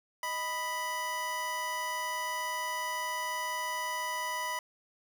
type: tone pair together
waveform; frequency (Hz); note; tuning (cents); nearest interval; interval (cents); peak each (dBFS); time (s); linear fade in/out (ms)
25% pulse; 622.3 / 987.8; D#5 / B5; 0 / 0; minor sixth; 800; -39 / -29; 0.23-4.59; 2
effects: none